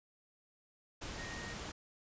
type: tone in noise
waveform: sine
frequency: 1864.7 Hz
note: A#6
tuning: in tune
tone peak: -47 dBFS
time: 1.18-1.54 s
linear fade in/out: 10 ms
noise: pink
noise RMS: -44 dBFS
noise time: 1.01-1.72 s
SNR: -6 dB
effects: resampled to 16000 Hz